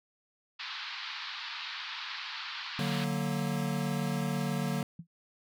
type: band-pass noise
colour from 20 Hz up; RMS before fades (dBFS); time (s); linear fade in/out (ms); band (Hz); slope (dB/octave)
white; -40; 0.59-3.05; 10; 910 to 4500; 48
type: chord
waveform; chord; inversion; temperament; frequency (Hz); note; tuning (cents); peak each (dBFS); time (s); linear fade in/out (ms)
square; D augmented; none; equal; 146.83 / 185 / 233.1; D3 / F#3 / A#3; 0 / 0 / 0; -34 / -35 / -36; 2.79-4.83; 2
type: tone with exponential decay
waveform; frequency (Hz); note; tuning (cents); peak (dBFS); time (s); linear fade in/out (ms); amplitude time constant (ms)
sine; 167.8; E3; +31; -36; 4.99-5.07; 5; 17
effects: none